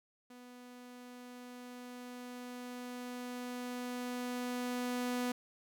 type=tone with level ramp; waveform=sawtooth; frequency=247 Hz; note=B3; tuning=in tune; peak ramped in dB=-48 to -29 dBFS; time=0.3-5.32 s; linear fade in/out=5 ms; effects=none